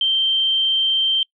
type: tone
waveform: sine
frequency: 3136 Hz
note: G7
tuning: in tune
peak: -15 dBFS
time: 0.01-1.23 s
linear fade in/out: 2 ms
effects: noise-tail reverb RT60 0.1 s tail -25 dB re dry